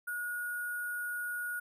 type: tone with sample-and-hold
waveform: sine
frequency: 1449 Hz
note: F#6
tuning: 37 cents flat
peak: -34 dBFS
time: 0.07-1.6 s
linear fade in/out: 10 ms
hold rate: 11025 Hz
effects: none